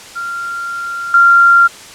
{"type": "tone with level steps", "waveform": "sine", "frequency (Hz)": 1385, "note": "F6", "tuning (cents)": -15, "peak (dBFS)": [-19, -4], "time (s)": [0.15, 1.68], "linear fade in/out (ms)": 20, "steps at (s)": 1.14, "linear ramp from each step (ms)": 2, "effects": ["white hiss -34 dBFS RMS until 1.94 s", "low-pass 8000 Hz 12 dB/octave"]}